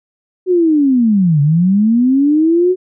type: linear two-way sweep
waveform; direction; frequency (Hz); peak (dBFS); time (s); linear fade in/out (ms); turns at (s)
sine; down then up; 374.6 to 140 to 374.6; -8; 0.46-2.76; 50; 1.41
effects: none